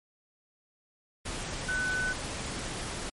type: tone in noise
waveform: sine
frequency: 1500 Hz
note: F#6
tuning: 23 cents sharp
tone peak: -28 dBFS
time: 1.68-2.13 s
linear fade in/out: 10 ms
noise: pink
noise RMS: -36 dBFS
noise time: 1.25-3.1 s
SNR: +5 dB
effects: MP3 48 kbps